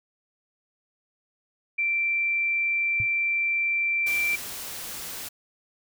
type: tone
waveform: sine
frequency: 2349 Hz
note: D7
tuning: in tune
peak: -22 dBFS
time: 1.78-4.36 s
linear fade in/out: 10 ms
type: tone with exponential decay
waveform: sine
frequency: 110 Hz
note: A2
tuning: in tune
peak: -25 dBFS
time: 3-3.08 s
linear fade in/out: 0 ms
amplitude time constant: 17 ms
type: noise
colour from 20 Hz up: white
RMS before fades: -36 dBFS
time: 4.06-5.29 s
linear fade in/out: 10 ms
effects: none